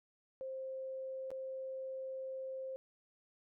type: tone with dropouts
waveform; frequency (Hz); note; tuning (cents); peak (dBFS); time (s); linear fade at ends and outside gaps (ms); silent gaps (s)
sine; 527; C5; +12; -40; 0.41-2.76; 0; 1.305-1.315
effects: none